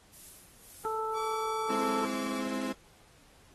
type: noise with tremolo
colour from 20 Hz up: violet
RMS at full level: -46 dBFS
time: 0.13-2.02 s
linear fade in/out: 2 ms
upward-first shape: sine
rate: 1.9 Hz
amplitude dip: 70%
type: harmonic tone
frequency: 440 Hz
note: A4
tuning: in tune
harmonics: 1 / 2 / 3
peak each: -35 / -35 / -35 dBFS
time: 0.85-2.05 s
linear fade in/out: 0 ms
type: tone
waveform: sawtooth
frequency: 1149 Hz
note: D6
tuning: 38 cents flat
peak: -37 dBFS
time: 1.13-2.44 s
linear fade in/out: 50 ms
type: chord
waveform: 35% pulse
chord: Ab augmented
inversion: none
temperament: equal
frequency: 207.7 / 261.6 / 329.6 Hz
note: Ab3 / C4 / E4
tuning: 0 / 0 / 0 cents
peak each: -37 / -33 / -39 dBFS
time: 1.69-2.73 s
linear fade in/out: 10 ms
effects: pink hiss -61 dBFS RMS until 3.54 s + AAC 32 kbps